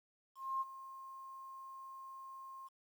sine tone with ADSR envelope, 1066 Hz, C6, 32 cents sharp, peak -33 dBFS, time 0.35-2.69 s, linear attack 260 ms, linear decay 28 ms, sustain -15 dB, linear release 24 ms, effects 11-bit

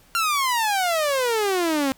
sawtooth exponential sweep, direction down, 1396.9 to 261.6 Hz, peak -16 dBFS, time 0.15-1.92 s, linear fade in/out 0 ms, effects pink hiss -55 dBFS RMS until 1.97 s

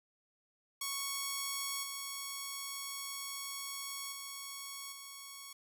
5% pulse tone with level steps, 1108.7 Hz, C#6, in tune, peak -24 / -28 / -31 / -35 dBFS, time 0.81-5.53 s, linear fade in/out 5 ms, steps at 1.83 / 4.12 / 4.92 s, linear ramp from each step 5 ms, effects none

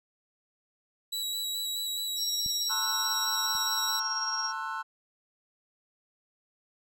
sawtooth tone with vibrato, 3905 Hz, B7, 20 cents flat, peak -28 dBFS, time 1.12-4 s, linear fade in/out 10 ms, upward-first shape square, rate 4.7 Hz, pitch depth 14 cents each way
sine tone with tremolo, 5588 Hz, F8, in tune, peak -28 dBFS, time 2.16-4.53 s, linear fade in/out 50 ms, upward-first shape triangle, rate 18 Hz, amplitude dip 55%
clicks, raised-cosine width 5 ms, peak -31 / -39 dBFS, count 2, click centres 2.462 / 3.552 s
triangle chord, F# half-diminished seventh, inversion first, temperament just, 888 / 1065.6 / 1332 / 1480 Hz, A5 / C6 / E6 / F#6, +16 / +31 / +18 / 0 cents, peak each -36 dBFS, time 2.69-4.83 s, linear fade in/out 20 ms
effects none

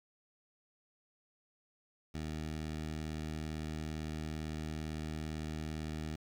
15% pulse tone with notch filter, 77.78 Hz, D#2, in tune, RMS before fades -40 dBFS, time 2.14-6.16 s, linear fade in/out 10 ms, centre 1000 Hz, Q 1.5, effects low-pass 8000 Hz 12 dB/octave + 10-bit

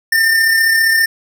square tone with amplitude modulation, 1803 Hz, A6, 42 cents sharp, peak -9 dBFS, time 0.12-1.06 s, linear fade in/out 5 ms, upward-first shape sine, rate 35 Hz, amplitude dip 35%, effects none

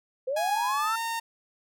sine linear sweep, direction up, 496.2 to 1378 Hz, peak -26 dBFS, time 0.27-0.96 s, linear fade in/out 10 ms
sawtooth tone with pitch glide, 830.6 to 916.3 Hz, G#5 to A#5, 0 to -30 cents, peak -25 dBFS, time 0.36-1.2 s, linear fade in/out 10 ms, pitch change +170 cents, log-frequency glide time 0.67-1 s
effects none

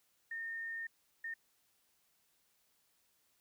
sine tone bursts at uneven times, 1827 Hz, A#6, 35 cents flat, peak -39 dBFS, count 2, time 0.31-0.87 / 1.24-1.34 s, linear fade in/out 5 ms, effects white hiss -75 dBFS RMS until 3.4 s

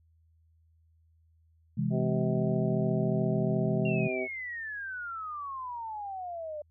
sine chord, C augmented, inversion none, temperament equal, 130.81 / 164.81 / 207.7 Hz, C3 / E3 / G#3, 0 / 0 / 0 cents, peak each -31 dBFS, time 1.77-4.08 s, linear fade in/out 10 ms
harmonic tone, 128.1 Hz, C3, 36 cents flat, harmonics 2 / 3 / 4 / 5 / 6, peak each -38 / -33 / -42 / -34 / -47 dBFS, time 1.9-4.28 s, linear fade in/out 50 ms
sine exponential sweep, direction down, 2777 to 587.3 Hz, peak -35 dBFS, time 3.85-6.62 s, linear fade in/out 5 ms
effects added 81 Hz sine -62 dBFS peak until 6.7 s

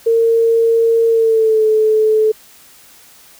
sine tone with pitch glide, 457.5 to 434.1 Hz, A#4 to A4, -32 to -23 cents, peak -9 dBFS, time 0.06-2.32 s, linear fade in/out 10 ms, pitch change -91 cents, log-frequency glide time 1.08-1.65 s, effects white hiss -44 dBFS RMS until 3.39 s

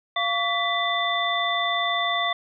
sine tone cluster, 694 / 1134 / 1988 / 3546 Hz, F5 / C#6 / B6 / A7, -11 / +39 / +11 / +13 cents, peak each -27 dBFS, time 0.16-2.33 s, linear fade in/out 5 ms, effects none

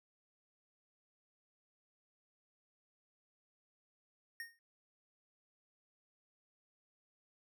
square tone with exponential decay, 1848 Hz, A#6, 16 cents flat, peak -40 dBFS, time 4.4-4.59 s, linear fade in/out 1 ms, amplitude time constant 41 ms, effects none

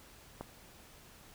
click, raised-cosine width 1 ms, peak -26 dBFS, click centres 0.41 s, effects pink hiss -57 dBFS RMS until 1.34 s

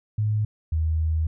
sine tone pair in turn, 106.7 / 79.52 Hz, G#2 / D#2, +47 / +38 cents, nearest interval perfect fourth, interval 509 cents, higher first, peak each -20 dBFS, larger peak neither, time 0.18-0.45 / 0.72-1.27 s, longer second, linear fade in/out 5 ms, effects none

